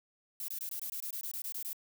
violet noise bursts, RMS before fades -39 dBFS, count 13, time 0.4-1.731 s, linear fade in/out 2 ms, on 83 ms, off 21 ms, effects none

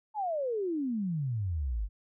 sine exponential sweep, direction down, 887 to 46.16 Hz, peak -29 dBFS, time 0.14-1.89 s, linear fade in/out 50 ms, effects none

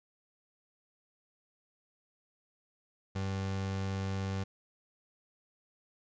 30% pulse tone, 96.6 Hz, G2, 25 cents flat, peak -30 dBFS, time 3.15-4.44 s, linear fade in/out 10 ms, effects resampled to 16000 Hz + 12-bit

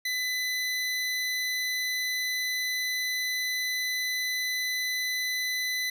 25% pulse tone, 2005 Hz, B6, 26 cents sharp, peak -24 dBFS, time 0.05-5.9 s, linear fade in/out 5 ms, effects none

